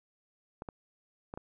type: clicks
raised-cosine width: 1 ms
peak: -26 dBFS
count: 4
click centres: 0.621 / 0.688 / 1.339 / 1.375 s
effects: none